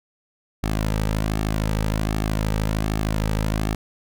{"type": "tone with flanger", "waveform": "sawtooth", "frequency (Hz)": 53.1, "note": "G#1", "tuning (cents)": 39, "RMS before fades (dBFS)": -23, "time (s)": [0.63, 3.75], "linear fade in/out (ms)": 5, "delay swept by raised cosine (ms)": [2, 2.86], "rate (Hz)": 1.3, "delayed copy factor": -0.55, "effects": []}